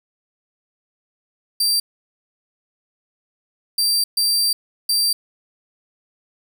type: tone bursts at uneven times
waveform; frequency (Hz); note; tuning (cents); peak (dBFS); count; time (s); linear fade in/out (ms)
sawtooth; 4699; D8; 0; -13; 4; 1.6-1.8 / 3.78-4.04 / 4.17-4.53 / 4.89-5.13; 5
effects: none